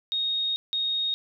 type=tone pair in turn; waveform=sine; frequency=3729 / 3729 Hz; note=A#7 / A#7; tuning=0 / 0 cents; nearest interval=unison; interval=0 cents; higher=neither; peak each=-24 dBFS; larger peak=neither; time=0.12-0.56 / 0.73-1.14 s; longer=first; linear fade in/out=0 ms; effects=none